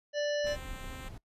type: harmonic tone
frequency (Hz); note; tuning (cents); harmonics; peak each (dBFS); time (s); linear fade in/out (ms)
587; D5; -1; 1 / 3 / 5 / 7 / 9 / 10; -29 / -39 / -43 / -46 / -48 / -49; 0.13-0.57; 50
type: noise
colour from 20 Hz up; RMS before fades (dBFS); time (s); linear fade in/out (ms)
brown; -43; 0.44-1.18; 5
type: tone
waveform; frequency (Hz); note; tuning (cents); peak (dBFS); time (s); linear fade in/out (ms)
5% pulse; 261.6; C4; 0; -34; 0.46-1.09; 10
effects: noise-tail reverb RT60 0.1 s tail -22 dB re dry + resampled to 32000 Hz